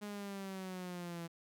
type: linear sweep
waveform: sawtooth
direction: down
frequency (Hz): 208.3 to 166.8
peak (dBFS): -38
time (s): 0.01-1.28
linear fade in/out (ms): 20
effects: none